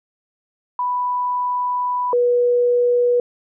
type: tone pair in turn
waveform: sine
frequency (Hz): 989 / 486.3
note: B5 / B4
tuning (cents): +2 / -27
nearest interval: octave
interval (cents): 1229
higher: first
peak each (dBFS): -18 / -13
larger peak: second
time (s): 0.79-2.13 / 2.13-3.2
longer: first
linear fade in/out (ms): 2
effects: none